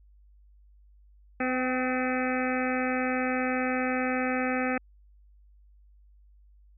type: harmonic tone with a mistuned harmonic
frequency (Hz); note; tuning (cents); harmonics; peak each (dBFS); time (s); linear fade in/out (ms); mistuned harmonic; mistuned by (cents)
255; C4; -44; 1 / 2 / 3 / 5 / 6 / 7 / 8 / 9 / 10; -29 / -32 / -34 / -36 / -37 / -37 / -38 / -39 / -39; 1.4-4.78; 5; 3; +18
effects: added 50 Hz sine -54 dBFS peak until 6.77 s